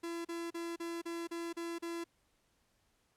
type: tone bursts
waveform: 45% pulse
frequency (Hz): 337.6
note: E4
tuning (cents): +41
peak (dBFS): -38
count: 8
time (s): 0.03-2.042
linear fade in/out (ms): 10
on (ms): 220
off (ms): 36
effects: pink hiss -75 dBFS RMS until 3.16 s + low-pass 12000 Hz 12 dB/octave